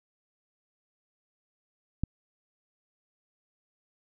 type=click; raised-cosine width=5 ms; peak=-15 dBFS; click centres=2.036 s; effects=none